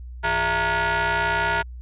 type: ring-modulated tone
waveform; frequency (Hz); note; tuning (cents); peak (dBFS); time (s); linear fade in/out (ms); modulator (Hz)
sawtooth; 255.4; C4; -42; -13; 0.23-1.63; 20; 1180
effects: added 61 Hz sine -34 dBFS peak until 1.81 s + resampled to 8000 Hz